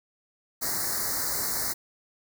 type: band-stop noise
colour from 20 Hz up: white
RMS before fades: -29 dBFS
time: 0.61-1.74 s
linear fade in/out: 20 ms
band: 2100 to 4100 Hz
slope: 96 dB/octave
effects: none